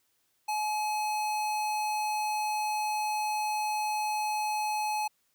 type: tone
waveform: square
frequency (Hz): 850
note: G#5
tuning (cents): +40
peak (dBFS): -29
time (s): 0.48-5.08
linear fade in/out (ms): 10
effects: white hiss -73 dBFS RMS until 5.34 s